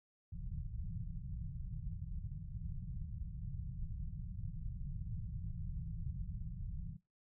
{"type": "low-pass noise", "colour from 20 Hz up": "pink", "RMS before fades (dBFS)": -43, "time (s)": [0.32, 6.97], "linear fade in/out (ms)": 10, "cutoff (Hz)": 180, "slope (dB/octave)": 96, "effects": ["noise-tail reverb RT60 0.2 s tail -17 dB re dry"]}